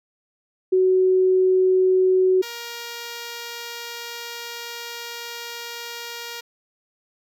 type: tone pair in turn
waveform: sine / 5% pulse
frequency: 372.9 / 470.9 Hz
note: F#4 / A#4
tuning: +14 / +18 cents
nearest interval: major third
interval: 404 cents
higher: second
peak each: -14 / -20 dBFS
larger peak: first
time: 0.72-2.42 / 2.42-6.41 s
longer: second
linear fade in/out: 10 ms
effects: none